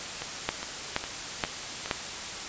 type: two click trains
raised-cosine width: 0.3 ms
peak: -9 / -18 dBFS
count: 4 / 5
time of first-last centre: 0.49-1.912 / 0.22-1.859 s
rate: 2.11 / 2.44 Hz
effects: white hiss -36 dBFS RMS until 2.48 s + resampled to 16000 Hz